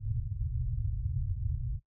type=low-pass noise; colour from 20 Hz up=white; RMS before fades=-33 dBFS; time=0-1.8 s; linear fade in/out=50 ms; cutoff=130 Hz; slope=96 dB/octave; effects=noise-tail reverb RT60 0.1 s tail -18 dB re dry